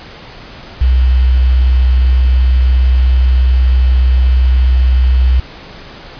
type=tone with quantisation; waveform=sine; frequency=63.3 Hz; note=B1; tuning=43 cents sharp; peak=-6 dBFS; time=0.81-5.4 s; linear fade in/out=5 ms; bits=5; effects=pink hiss -33 dBFS RMS until 6.19 s + resampled to 11025 Hz